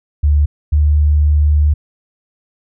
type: tone pair in turn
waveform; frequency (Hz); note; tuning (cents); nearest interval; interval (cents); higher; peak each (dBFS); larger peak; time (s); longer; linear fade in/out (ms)
sine; 73.42 / 74.53; D2 / D2; 0 / +26; unison; 26; second; -8; neither; 0.23-0.46 / 0.72-1.74; second; 10
effects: none